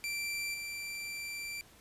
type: tone with level steps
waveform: sawtooth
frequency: 2349 Hz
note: D7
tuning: in tune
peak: -31 / -35 dBFS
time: 0.04-1.61 s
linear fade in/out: 0 ms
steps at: 0.54 s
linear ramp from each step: 2 ms
effects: pink hiss -59 dBFS RMS until 1.8 s + resampled to 32000 Hz